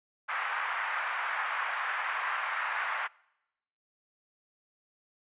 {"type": "band-pass noise", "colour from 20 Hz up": "white", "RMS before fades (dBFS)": -33, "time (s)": [0.28, 3.08], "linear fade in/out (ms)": 20, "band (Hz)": [890, 1900], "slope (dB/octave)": 24, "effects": ["noise-tail reverb RT60 0.9 s tail -25 dB re dry", "resampled to 8000 Hz"]}